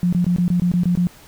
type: tone bursts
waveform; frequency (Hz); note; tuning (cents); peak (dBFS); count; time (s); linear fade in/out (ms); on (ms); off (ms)
sine; 176.7; F3; +21; -14; 9; 0.03-1.07; 0; 96; 22
effects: pink hiss -46 dBFS RMS until 1.27 s